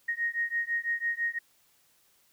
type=beating tone pair; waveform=sine; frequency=1864.7 / 1870.7 Hz; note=A#6 / A#6; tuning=0 / +6 cents; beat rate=6 Hz; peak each=-31 dBFS; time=0.08-1.39 s; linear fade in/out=10 ms; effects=white hiss -66 dBFS RMS until 2.32 s